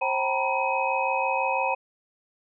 sine tone cluster, 533 / 773 / 909 / 975 / 2530 Hz, C5 / G5 / A#5 / B5 / D#7, +32 / -24 / -44 / -23 / +28 cents, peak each -29 dBFS, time 0.01-1.75 s, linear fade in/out 10 ms, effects none

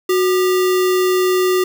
sine tone with sample-and-hold, 368.2 Hz, F#4, 8 cents flat, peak -12 dBFS, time 0.09-1.64 s, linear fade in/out 5 ms, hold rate 1575 Hz, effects none

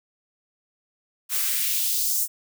blue noise with high-pass filter sweep, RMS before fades -24 dBFS, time 1.29-2.28 s, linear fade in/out 50 ms, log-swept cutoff 1100 to 7500 Hz, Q 1.5, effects none

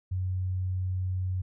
sine tone, 92.5 Hz, F#2, in tune, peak -27 dBFS, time 0.11-1.42 s, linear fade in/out 10 ms, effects none

